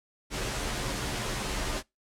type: noise with comb filter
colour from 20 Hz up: pink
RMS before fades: -32 dBFS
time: 0.3-1.83 s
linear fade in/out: 50 ms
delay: 12 ms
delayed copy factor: -0.85
effects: noise-tail reverb RT60 0.2 s tail -24 dB re dry + low-pass 9000 Hz 12 dB/octave